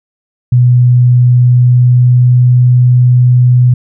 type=tone with pitch glide; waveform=sine; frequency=123.47 to 124.26 Hz; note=B2 to B2; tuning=0 to +11 cents; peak=-3 dBFS; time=0.52-3.74 s; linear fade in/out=5 ms; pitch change=+11 cents; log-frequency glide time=1.36-2.48 s; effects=none